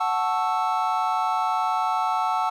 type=chord; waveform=triangle; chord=F# minor seventh; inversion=none; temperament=equal; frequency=740 / 880 / 1108.7 / 1318.5 Hz; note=F#5 / A5 / C#6 / E6; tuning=0 / 0 / 0 / 0 cents; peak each=-24 / -24 / -28 / -25 dBFS; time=0-2.5 s; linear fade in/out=10 ms; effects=none